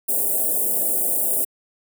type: band-stop noise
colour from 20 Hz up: white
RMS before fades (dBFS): -21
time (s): 0.08-1.45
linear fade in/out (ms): 10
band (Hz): 700 to 8500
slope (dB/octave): 48
effects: high-pass 300 Hz 12 dB/octave